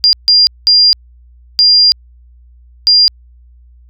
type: tone bursts at uneven times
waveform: sine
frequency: 4800 Hz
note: D8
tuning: 37 cents sharp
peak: -4 dBFS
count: 5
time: 0.04-0.13 / 0.28-0.47 / 0.67-0.93 / 1.59-1.92 / 2.87-3.08 s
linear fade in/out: 0 ms
effects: added 60 Hz sine -39 dBFS peak until 3.89 s